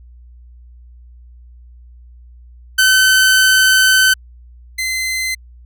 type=tone pair in turn; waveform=sawtooth; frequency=1526 / 2060 Hz; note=G6 / C7; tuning=-47 / -28 cents; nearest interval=perfect fourth; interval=519 cents; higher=second; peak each=-5 / -14 dBFS; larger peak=first; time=2.78-4.14 / 4.78-5.35 s; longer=first; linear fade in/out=10 ms; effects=added 60 Hz sine -38 dBFS peak until 5.65 s